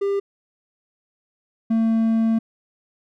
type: tone pair in turn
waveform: triangle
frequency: 398.4 / 225.1 Hz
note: G4 / A3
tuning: +28 / +40 cents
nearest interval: minor seventh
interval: 988 cents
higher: first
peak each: -17 / -14 dBFS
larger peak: second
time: 0.01-0.2 / 1.7-2.39 s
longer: second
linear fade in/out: 10 ms
effects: none